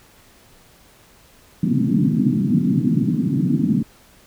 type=band-pass noise; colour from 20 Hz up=white; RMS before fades=-18 dBFS; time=1.63-3.83 s; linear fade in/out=5 ms; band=130 to 280 Hz; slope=48 dB/octave; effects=pink hiss -51 dBFS RMS until 4.26 s